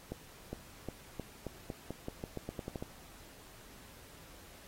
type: accelerating click train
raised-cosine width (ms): 2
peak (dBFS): -25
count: 15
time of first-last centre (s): 0.12-2.825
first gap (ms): 410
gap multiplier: 0.87
effects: pink hiss -56 dBFS RMS until 4.67 s + AAC 48 kbps